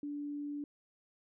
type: tone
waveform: sine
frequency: 290.5 Hz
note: D4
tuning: 19 cents flat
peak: -37 dBFS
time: 0.03-0.64 s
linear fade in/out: 2 ms
effects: none

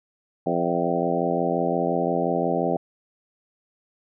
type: harmonic tone with a mistuned harmonic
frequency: 85.7 Hz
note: F2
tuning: 32 cents flat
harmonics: 2 / 3 / 4 / 5 / 6 / 7 / 8 / 9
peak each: -29 / -29 / -29 / -29 / -29 / -29 / -29 / -29 dBFS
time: 0.46-2.77 s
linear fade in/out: 5 ms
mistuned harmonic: 8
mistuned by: -27 cents
effects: none

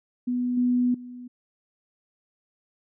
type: tone with level steps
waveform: sine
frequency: 246.9 Hz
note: B3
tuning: in tune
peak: -23 / -19 / -37 dBFS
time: 0.27-1.28 s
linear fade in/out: 10 ms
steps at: 0.57 / 0.94 s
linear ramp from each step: 5 ms
effects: none

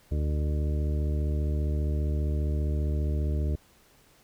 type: harmonic tone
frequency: 75 Hz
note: D2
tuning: 37 cents sharp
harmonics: 1 / 2 / 3 / 4 / 5 / 6 / 8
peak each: -25 / -34 / -41 / -40 / -41 / -44 / -45 dBFS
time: 0.11-3.56 s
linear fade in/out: 10 ms
effects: pink hiss -60 dBFS RMS until 4.23 s

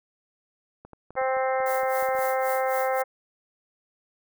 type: clicks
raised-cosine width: 1 ms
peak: -30 dBFS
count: 12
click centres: 0.85 / 0.933 / 1.106 / 1.154 / 1.215 / 1.368 / 1.603 / 1.833 / 2.026 / 2.088 / 2.151 / 2.19 s
type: harmonic tone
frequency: 261.9 Hz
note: C4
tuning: 2 cents sharp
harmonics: 2 / 3 / 4 / 5 / 6 / 7 / 8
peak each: -25 / -27 / -35 / -34 / -38 / -38 / -37 dBFS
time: 1.16-3.04 s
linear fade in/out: 20 ms
type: noise with tremolo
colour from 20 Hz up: violet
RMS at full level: -36 dBFS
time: 1.66-3.02 s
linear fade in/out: 2 ms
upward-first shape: sine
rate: 3.8 Hz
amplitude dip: 85%
effects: none

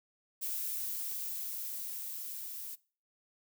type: noise with level ramp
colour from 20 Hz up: violet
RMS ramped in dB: -36 to -43 dBFS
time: 0.41-2.76 s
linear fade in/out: 20 ms
effects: noise-tail reverb RT60 0.4 s tail -22 dB re dry

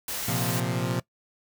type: noise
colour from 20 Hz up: white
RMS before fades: -32 dBFS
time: 0.08-0.6 s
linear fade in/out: 2 ms
type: chord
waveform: sawtooth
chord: Bb suspended second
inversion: none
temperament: equal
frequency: 116.54 / 130.81 / 174.61 Hz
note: Bb2 / C3 / F3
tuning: 0 / 0 / 0 cents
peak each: -26 dBFS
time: 0.28-1 s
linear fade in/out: 5 ms
effects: noise-tail reverb RT60 0.1 s tail -20 dB re dry

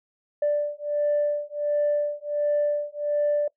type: beating tone pair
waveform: sine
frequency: 587.3 / 588.7 Hz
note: D5 / D5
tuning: 0 / +4 cents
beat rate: 1.4 Hz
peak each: -24 dBFS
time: 0.42-3.48 s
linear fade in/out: 5 ms
effects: noise-tail reverb RT60 0.1 s tail -22 dB re dry + tanh soft clip ceiling -16 dBFS

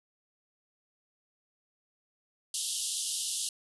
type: band-pass noise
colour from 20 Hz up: white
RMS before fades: -34 dBFS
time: 2.54-3.49 s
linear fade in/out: 2 ms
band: 2900 to 11000 Hz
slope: 96 dB/octave
effects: none

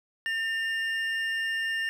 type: tone pair together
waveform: triangle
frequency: 1806 / 2813 Hz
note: A6 / F7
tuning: +45 / +12 cents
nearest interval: minor sixth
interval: 767 cents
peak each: -26 / -33 dBFS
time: 0.26-1.89 s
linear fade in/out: 0 ms
effects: none

